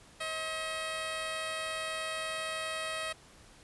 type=tone pair together; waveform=10% pulse; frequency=535.7 / 637 Hz; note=C5 / D#5; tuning=+41 / +41 cents; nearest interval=minor third; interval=300 cents; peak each=-38 / -26 dBFS; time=0.2-3.13 s; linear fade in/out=10 ms; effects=pink hiss -57 dBFS RMS until 3.63 s + resampled to 24000 Hz